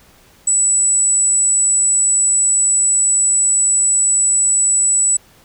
sine tone, 7902 Hz, B8, in tune, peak -11 dBFS, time 0.47-5.17 s, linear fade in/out 5 ms, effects pink hiss -49 dBFS RMS until 5.44 s

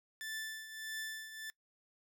sawtooth tone with tremolo, 1760 Hz, A6, in tune, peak -35 dBFS, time 0.21-1.5 s, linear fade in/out 0 ms, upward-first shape triangle, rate 1.6 Hz, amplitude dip 70%, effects noise-tail reverb RT60 0.1 s tail -22 dB re dry

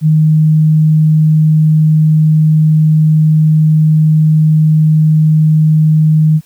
sine tone, 155.56 Hz, D#3, in tune, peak -5 dBFS, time 0.01-6.41 s, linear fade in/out 50 ms, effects white hiss -49 dBFS RMS until 6.45 s

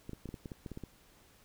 clicks, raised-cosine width 3 ms, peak -29 dBFS, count 11, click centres 0.094 / 0.133 / 0.257 / 0.29 / 0.342 / 0.458 / 0.518 / 0.662 / 0.717 / 0.774 / 0.837 s, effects pink hiss -63 dBFS RMS until 1.44 s

